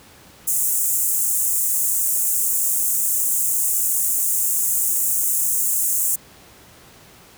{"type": "high-pass noise", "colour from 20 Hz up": "pink", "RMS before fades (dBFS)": -20, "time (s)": [0.47, 6.16], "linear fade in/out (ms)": 10, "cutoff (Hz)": 7100, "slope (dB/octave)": 48, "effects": ["pink hiss -47 dBFS RMS until 7.37 s", "high-pass 60 Hz 12 dB/octave"]}